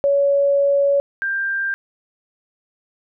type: tone pair in turn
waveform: sine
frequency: 562 / 1586.2 Hz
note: C#5 / G6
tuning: +24 / +20 cents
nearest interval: octave + tritone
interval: 1796 cents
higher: second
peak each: -13 / -19 dBFS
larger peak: first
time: 0.04-1 / 1.22-1.74 s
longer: first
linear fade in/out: 0 ms
effects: none